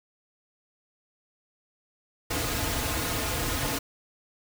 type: noise with comb filter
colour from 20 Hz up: pink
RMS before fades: -29 dBFS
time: 2.3-3.79 s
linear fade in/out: 10 ms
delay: 5.2 ms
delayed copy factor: -0.85
effects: none